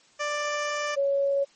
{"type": "tone pair in turn", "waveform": ["15% pulse", "sine"], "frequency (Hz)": [590, 556.9], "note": ["D5", "C#5"], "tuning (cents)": [8, 8], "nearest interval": "minor second", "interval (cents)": 100, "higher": "first", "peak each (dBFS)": [-20, -21], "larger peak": "first", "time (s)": [[0.19, 0.96], [0.96, 1.45]], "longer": "first", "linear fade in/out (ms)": 20, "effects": ["white hiss -59 dBFS RMS until 1.55 s", "MP3 32 kbps"]}